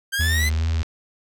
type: exponential sweep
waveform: sawtooth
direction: up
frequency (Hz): 1568 to 2069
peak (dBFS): -18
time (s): 0.12-0.5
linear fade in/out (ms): 20
type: tone with vibrato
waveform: triangle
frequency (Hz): 78.9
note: D#2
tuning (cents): +25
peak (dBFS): -17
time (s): 0.19-0.83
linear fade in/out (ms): 10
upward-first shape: sine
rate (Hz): 2.5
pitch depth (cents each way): 48
type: click train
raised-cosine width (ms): 0.2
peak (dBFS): -18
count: 52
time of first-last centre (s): 0.21-0.83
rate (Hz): 82.2
effects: none